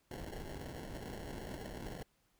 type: noise with sample-and-hold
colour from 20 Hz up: pink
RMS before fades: -45 dBFS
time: 0.11-2.03 s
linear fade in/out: 2 ms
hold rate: 1225 Hz
effects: pink hiss -75 dBFS RMS until 2.39 s